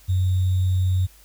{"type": "tone with sample-and-hold", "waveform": "sine", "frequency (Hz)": 92.5, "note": "F#2", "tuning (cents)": 0, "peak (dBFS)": -17, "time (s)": [0.08, 1.07], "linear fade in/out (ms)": 20, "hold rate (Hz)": 3675, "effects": ["added 50 Hz sine -51 dBFS peak until 1.24 s", "white hiss -53 dBFS RMS until 1.24 s"]}